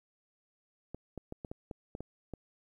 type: clicks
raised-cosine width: 2 ms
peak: -27 dBFS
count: 9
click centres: 0.946 / 1.177 / 1.324 / 1.448 / 1.515 / 1.712 / 1.951 / 2.006 / 2.337 s
effects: 11-bit